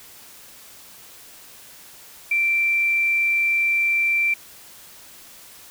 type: tone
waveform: sine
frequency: 2349 Hz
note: D7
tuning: in tune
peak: -17 dBFS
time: 2.31-4.34 s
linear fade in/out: 5 ms
effects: white hiss -45 dBFS RMS until 5.7 s